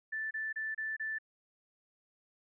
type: tone bursts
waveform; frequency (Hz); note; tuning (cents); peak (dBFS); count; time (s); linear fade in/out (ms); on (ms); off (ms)
sine; 1760; A6; 0; -34; 5; 0.12-1.186; 10; 190; 29
effects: none